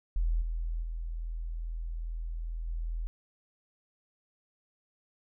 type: tone with level steps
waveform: sine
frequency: 41.2 Hz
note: E1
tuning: in tune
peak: -25 / -30 / -33 / -31 dBFS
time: 0.16-3.07 s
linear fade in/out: 0 ms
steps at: 0.41 / 0.82 / 2.67 s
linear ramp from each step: 10 ms
effects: none